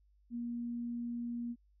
sine tone, 237.6 Hz, A#3, 33 cents sharp, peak -36 dBFS, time 0.3-1.56 s, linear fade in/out 50 ms, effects added 50 Hz sine -65 dBFS peak until 1.8 s

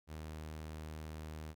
sawtooth tone, 77.78 Hz, D#2, in tune, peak -40 dBFS, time 0.07-1.55 s, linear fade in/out 50 ms, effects none

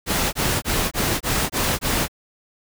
pink noise bursts, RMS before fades -21 dBFS, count 7, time 0.06-2.082 s, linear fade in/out 50 ms, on 270 ms, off 22 ms, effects none

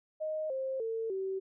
sine tone with pitch steps, 622.3 / 529.4 / 450.3 / 383.1 Hz, D#5 / C5 / A4 / G4, 0 / +20 / +40 / -40 cents, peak -32 dBFS, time 0.2-1.4 s, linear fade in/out 20 ms, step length 300 ms, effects none

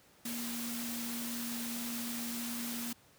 sine tone in noise, 236 Hz, A#3, 22 cents sharp, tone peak -39 dBFS, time 0.25-2.93 s, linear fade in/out 5 ms, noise white, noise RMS -41 dBFS, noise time 0.25-2.93 s, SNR -1 dB, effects pink hiss -63 dBFS RMS until 3.18 s + high-pass 80 Hz 12 dB/octave

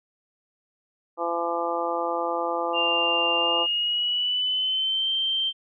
harmonic tone, 170 Hz, F3, 46 cents flat, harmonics 2 / 3 / 4 / 5 / 6 / 7, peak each -33 / -29 / -31 / -30 / -34 / -31 dBFS, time 1.17-3.67 s, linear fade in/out 50 ms
sine tone with pitch glide, 2794 to 3136 Hz, F7 to G7, 0 to 0 cents, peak -22 dBFS, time 2.73-5.53 s, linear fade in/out 50 ms, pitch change +200 cents, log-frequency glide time 3.38-5.1 s
effects none

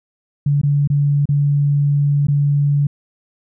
sine tone with dropouts, 143.6 Hz, D3, 39 cents flat, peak -12 dBFS, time 0.46-2.87 s, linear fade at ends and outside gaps 5 ms, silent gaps 0.615-0.633 / 0.875-0.9 / 1.256-1.289 / 2.27-2.283 s, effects none

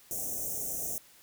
white band-stop noise, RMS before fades -35 dBFS, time 0.11-0.98 s, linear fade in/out 0 ms, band 760 to 5700 Hz, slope 96 dB/octave, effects white hiss -58 dBFS RMS until 1.22 s

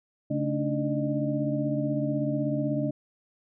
sine tone cluster, 140.2 / 219.6 / 288.3 / 304.4 / 607 Hz, C#3 / A3 / D4 / D#4 / D#5, +20 / -3 / -32 / -38 / -43 cents, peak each -30 / -33 / -29 / -36 / -32 dBFS, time 0.3-2.91 s, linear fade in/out 10 ms, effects none

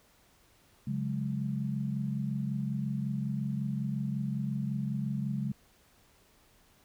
sine chord, C# suspended fourth, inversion none, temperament equal with one note detuned, 138.59 / 182.24 / 207.7 Hz, C#3 / F#3 / G#3, 0 / -26 / 0 cents, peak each -33 / -38 / -34 dBFS, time 0.87-5.52 s, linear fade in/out 5 ms, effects pink hiss -64 dBFS RMS until 6.84 s

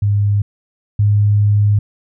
sine tone pair in turn, 102.2 / 103.45 Hz, G#2 / G#2, -27 / -6 cents, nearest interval unison, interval 21 cents, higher second, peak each -11 / -9 dBFS, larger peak second, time 0.02-0.42 / 0.99-1.79 s, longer second, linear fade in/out 5 ms, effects none

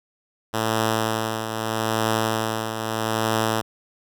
5% pulse tone with tremolo, 111 Hz, A2, 16 cents sharp, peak -8 dBFS, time 0.53-3.62 s, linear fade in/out 20 ms, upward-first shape triangle, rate 0.79 Hz, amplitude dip 60%, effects none

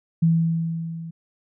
sine tone with level ramp, 164.81 Hz, E3, in tune, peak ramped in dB -13 to -32 dBFS, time 0.22-1.11 s, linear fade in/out 10 ms, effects none

